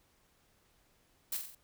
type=noise with echo; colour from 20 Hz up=blue; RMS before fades=-35 dBFS; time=1.32-1.37 s; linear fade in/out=5 ms; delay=45 ms; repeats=4; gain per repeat=-5 dB; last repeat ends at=1.55 s; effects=pink hiss -70 dBFS RMS until 1.63 s